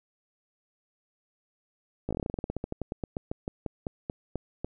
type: slowing click train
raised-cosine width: 2 ms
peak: -18 dBFS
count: 27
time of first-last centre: 2.09-4.646 s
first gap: 17 ms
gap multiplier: 1.12
effects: none